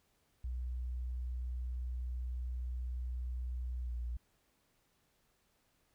sine tone with pitch glide, 61.74 to 59.64 Hz, B1 to A#1, 0 to +40 cents, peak -36 dBFS, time 0.44-4.17 s, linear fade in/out 5 ms, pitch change -60 cents, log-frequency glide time 3.82-3.93 s, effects pink hiss -75 dBFS RMS until 5.94 s

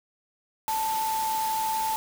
sine tone in noise, 882 Hz, A5, 4 cents sharp, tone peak -25 dBFS, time 0.68-1.96 s, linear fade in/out 0 ms, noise white, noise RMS -35 dBFS, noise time 0.68-1.96 s, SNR +7 dB, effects none

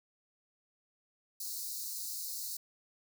white high-pass noise, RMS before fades -40 dBFS, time 1.4-2.57 s, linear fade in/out 5 ms, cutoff 4000 Hz, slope 96 dB/octave, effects none

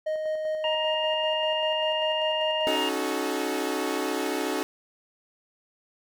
triangle tone with tremolo, 622.3 Hz, D#5, in tune, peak -23 dBFS, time 0.06-2.76 s, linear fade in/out 10 ms, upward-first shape square, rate 5.1 Hz, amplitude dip 30%
harmonic tone, 940 Hz, A#5, 14 cents sharp, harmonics 1 / 2 / 3, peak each -31 / -38 / -28 dBFS, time 0.64-2.89 s, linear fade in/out 2 ms
sawtooth chord, D# half-diminished seventh, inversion third, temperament equal with one note detuned, 277.2 / 311.1 / 370 / 432.9 Hz, C#4 / D#4 / F#4 / A4, 0 / 0 / 0 / -28 cents, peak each -28 dBFS, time 2.67-4.63 s, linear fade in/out 0 ms
effects none

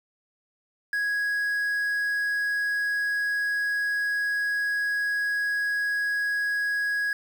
triangle tone with quantisation, 1661.2 Hz, G#6, in tune, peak -22 dBFS, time 0.93-7.13 s, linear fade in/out 2 ms, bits 8, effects none

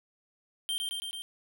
square tone with echo, 3158 Hz, G7, 12 cents sharp, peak -30 dBFS, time 0.69-0.78 s, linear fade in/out 0 ms, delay 110 ms, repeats 4, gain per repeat -2 dB, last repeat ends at 1.22 s, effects none

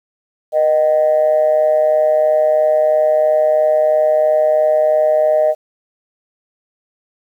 sine tone with amplitude modulation, 618 Hz, D#5, 12 cents flat, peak -6 dBFS, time 0.52-5.55 s, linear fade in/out 50 ms, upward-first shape sine, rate 143 Hz, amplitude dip 70%, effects tanh soft clip ceiling -4 dBFS + 8-bit

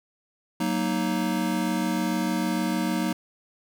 square chord, D# minor, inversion first, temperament just, 186.68 / 233.3 / 311.1 Hz, F#3 / A#3 / D#4, +16 / +2 / 0 cents, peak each -29 dBFS, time 0.6-3.13 s, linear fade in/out 5 ms, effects none

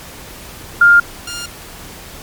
sine / 10% pulse tone pair in turn, 1405 / 1405 Hz, F6 / F6, +10 / +10 cents, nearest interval unison, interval 0 cents, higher neither, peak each -4 / -16 dBFS, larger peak first, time 0.81-1 / 1.27-1.46 s, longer neither, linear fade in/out 5 ms, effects pink hiss -34 dBFS RMS until 2.22 s + MP3 96 kbps

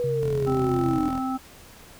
sine linear sweep, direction down, 490 to 298.3 Hz, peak -23 dBFS, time 0-1.09 s, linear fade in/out 0 ms
sine tone with pitch glide, 135.2 to 131.05 Hz, C#3 to C3, -43 to +3 cents, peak -27 dBFS, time 0.04-0.98 s, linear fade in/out 0 ms, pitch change -54 cents, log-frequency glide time 0.46-0.78 s
10% pulse tone, 41.2 Hz, E1, in tune, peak -26 dBFS, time 0.23-1.2 s, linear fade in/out 0 ms
harmonic tone, 261.6 Hz, C4, in tune, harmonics 1 / 3 / 5, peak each -26 / -31 / -33 dBFS, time 0.46-1.38 s, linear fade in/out 20 ms
effects pink hiss -48 dBFS RMS until 1.99 s

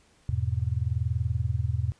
sine chord, E major, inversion none, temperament just, 82.41 / 103.01 / 123.61 Hz, E2 / G#2 / B2, 0 / -14 / +2 cents, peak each -29 dBFS, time 0.29-1.92 s, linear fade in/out 0 ms, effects pink hiss -62 dBFS RMS until 1.99 s + resampled to 22050 Hz

